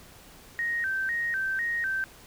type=tone with vibrato; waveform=sine; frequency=1706 Hz; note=G#6; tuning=46 cents sharp; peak=-26 dBFS; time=0.59-2.04 s; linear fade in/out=0 ms; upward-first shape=square; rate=2 Hz; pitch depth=160 cents each way; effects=pink hiss -51 dBFS RMS until 2.26 s